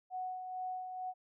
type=tone with tremolo; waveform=sine; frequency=740 Hz; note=F#5; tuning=in tune; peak=-36 dBFS; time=0.1-1.14 s; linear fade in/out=50 ms; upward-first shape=sine; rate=2.2 Hz; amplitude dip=45%; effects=none